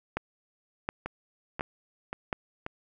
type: two click trains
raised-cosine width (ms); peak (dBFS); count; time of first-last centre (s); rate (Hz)
0.5; -19 / -14; 4 / 4; 1.06-2.664 / 0.17-2.328; 1.87 / 1.39
effects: none